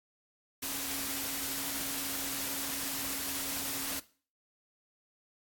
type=tone in noise; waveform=sine; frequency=274 Hz; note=C#4; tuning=20 cents flat; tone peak=-46 dBFS; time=0.62-4 s; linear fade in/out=10 ms; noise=white; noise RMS=-36 dBFS; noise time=0.62-4 s; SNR=-13 dB; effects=noise-tail reverb RT60 0.4 s tail -18 dB re dry + AAC 64 kbps